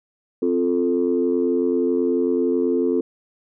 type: chord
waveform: sine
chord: F major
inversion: second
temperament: equal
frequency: 261.6 / 349.2 / 440 Hz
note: C4 / F4 / A4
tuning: 0 / 0 / 0 cents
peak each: -21 dBFS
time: 0.42-3.01 s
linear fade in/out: 5 ms
effects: tanh soft clip ceiling -9 dBFS